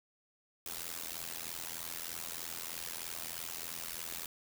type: noise with amplitude modulation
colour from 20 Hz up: white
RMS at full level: -38 dBFS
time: 0.66-4.26 s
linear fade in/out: 2 ms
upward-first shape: sine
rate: 83.2 Hz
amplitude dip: 95%
effects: none